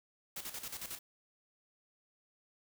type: noise with tremolo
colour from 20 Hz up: white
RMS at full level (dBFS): -42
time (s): 0.36-0.99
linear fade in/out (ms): 5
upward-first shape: square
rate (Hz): 11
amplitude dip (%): 65
effects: none